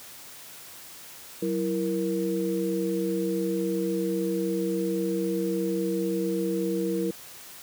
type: tone cluster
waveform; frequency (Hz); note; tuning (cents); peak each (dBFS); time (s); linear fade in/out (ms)
sine; 187.1 / 330.8 / 469.5; F#3 / E4 / A#4; +20 / +6 / +12; -30 / -28 / -29; 1.42-7.11; 5
effects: white hiss -45 dBFS RMS until 7.62 s + high-pass 60 Hz 12 dB/octave